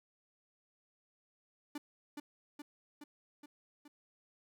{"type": "tone with echo", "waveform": "45% pulse", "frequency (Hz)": 293.7, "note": "D4", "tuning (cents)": 0, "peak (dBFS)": -39, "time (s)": [1.75, 1.78], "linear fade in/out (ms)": 5, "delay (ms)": 420, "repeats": 5, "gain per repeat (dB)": -3, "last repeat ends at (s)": 3.88, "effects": []}